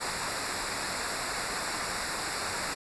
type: noise with comb filter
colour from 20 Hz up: pink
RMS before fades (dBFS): -33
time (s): 0-2.75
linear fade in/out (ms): 20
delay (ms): 0.32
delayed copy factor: -0.8
effects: resampled to 24000 Hz